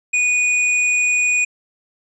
square tone, 2467 Hz, D#7, 15 cents flat, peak -15 dBFS, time 0.13-1.45 s, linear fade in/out 10 ms, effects resampled to 22050 Hz

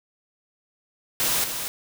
white noise with echo, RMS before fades -23 dBFS, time 1.2-1.44 s, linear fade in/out 0 ms, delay 240 ms, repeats 1, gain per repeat -7 dB, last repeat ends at 1.68 s, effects none

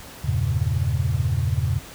sine chord, E diminished seventh, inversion none, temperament equal with one note detuned, 82.41 / 98 / 116.54 / 137.4 Hz, E2 / G2 / Bb2 / Db3, 0 / 0 / 0 / -15 cents, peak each -25 dBFS, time 0.24-1.79 s, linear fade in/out 10 ms, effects pink hiss -41 dBFS RMS until 1.94 s

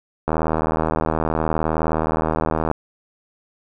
click train, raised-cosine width 1 ms, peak -6 dBFS, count 194, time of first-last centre 0.28-2.714 s, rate 79.3 Hz, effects none

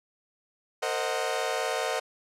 sawtooth chord, C half-diminished seventh, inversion third, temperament equal with one note detuned, 458.2 / 523.3 / 622.3 / 740 Hz, Bb4 / C5 / Eb5 / Gb5, -30 / 0 / 0 / 0 cents, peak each -29 dBFS, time 0.82-2 s, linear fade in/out 10 ms, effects low-pass 10000 Hz 12 dB/octave

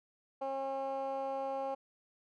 15% pulse tone with band-pass filter, 270.4 Hz, C#4, 43 cents flat, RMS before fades -37 dBFS, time 0.41-1.75 s, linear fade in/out 10 ms, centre 670 Hz, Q 4.4, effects none

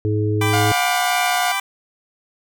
harmonic tone, 105.8 Hz, G#2, 33 cents sharp, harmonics 1 / 3 / 4, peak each -18 / -24 / -23 dBFS, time 0.05-0.72 s, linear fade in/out 0 ms
20% pulse chord, G major, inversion none, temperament equal with one note detuned, 784 / 995.8 / 1174.7 Hz, G5 / B5 / D6, 0 / +14 / 0 cents, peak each -20 dBFS, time 0.41-1.6 s, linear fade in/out 5 ms
sawtooth tone with pitch glide, 716 to 721 Hz, F5 to F#5, +43 to -45 cents, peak -15 dBFS, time 0.53-1.52 s, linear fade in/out 5 ms, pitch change +12 cents, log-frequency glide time 0.71-1.01 s
effects none

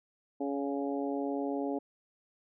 harmonic tone with a mistuned harmonic, 140.2 Hz, C#3, 20 cents sharp, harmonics 2 / 3 / 4 / 5 / 6, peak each -33 / -37 / -39 / -41 / -43 dBFS, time 0.4-1.79 s, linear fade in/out 10 ms, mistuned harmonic 6, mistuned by -17 cents, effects none

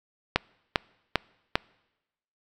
click train, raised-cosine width 0.3 ms, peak -4 dBFS, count 4, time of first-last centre 0.36-1.555 s, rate 2.51 Hz, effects noise-tail reverb RT60 1.0 s tail -26 dB re dry

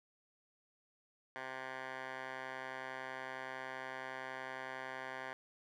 10% pulse tone with band-pass filter, 130.81 Hz, C3, in tune, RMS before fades -45 dBFS, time 1.36-5.33 s, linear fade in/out 0 ms, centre 1400 Hz, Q 2.7, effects none

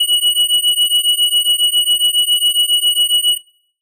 square beating tone pair, 2923 / 2930.3 Hz, F#7 / F#7, -22 / -17 cents, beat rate 7.3 Hz, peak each -15 / -15 dBFS, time 0-3.38 s, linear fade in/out 10 ms, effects noise-tail reverb RT60 0.6 s tail -23 dB re dry

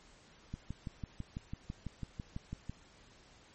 click train, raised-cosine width 5 ms, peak -27 dBFS, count 14, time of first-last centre 0.54-2.696 s, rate 6.03 Hz, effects pink hiss -61 dBFS RMS until 3.54 s + MP3 32 kbps

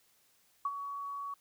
sine tone with ADSR envelope, 1126 Hz, C#6, 27 cents sharp, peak -28 dBFS, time 0.65-1.34 s, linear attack 4 ms, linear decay 44 ms, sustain -9 dB, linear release 3 ms, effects white hiss -69 dBFS RMS until 1.4 s

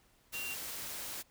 sine tone in noise, 2763 Hz, F7, 19 cents flat, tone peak -39 dBFS, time 0.33-0.55 s, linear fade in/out 20 ms, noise white, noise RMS -42 dBFS, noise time 0.32-1.23 s, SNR 0 dB, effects pink hiss -68 dBFS RMS until 1.3 s

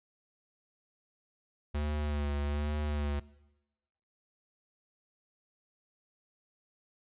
square tone with vibrato, 73.42 Hz, D2, in tune, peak -31 dBFS, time 1.74-3.2 s, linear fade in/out 10 ms, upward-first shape sine, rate 1.2 Hz, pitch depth 35 cents each way, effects noise-tail reverb RT60 1.0 s tail -21 dB re dry + resampled to 8000 Hz

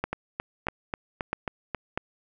two click trains, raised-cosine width 0.5 ms, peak -14 / -12 dBFS, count 7 / 4, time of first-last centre 0.13-1.747 / 0.04-1.975 s, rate 3.71 / 1.55 Hz, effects none

